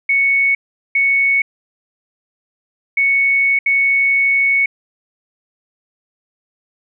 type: tone bursts at uneven times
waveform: sine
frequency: 2217 Hz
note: C#7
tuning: in tune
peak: -11 dBFS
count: 4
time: 0.09-0.55 / 0.95-1.42 / 2.97-3.59 / 3.66-4.66 s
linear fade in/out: 5 ms
effects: none